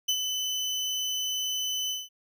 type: tone with ADSR envelope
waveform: 30% pulse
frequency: 3017 Hz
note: F#7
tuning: 33 cents sharp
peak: -19 dBFS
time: 0.08-2.09 s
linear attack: 11 ms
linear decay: 65 ms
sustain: -6 dB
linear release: 190 ms
effects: none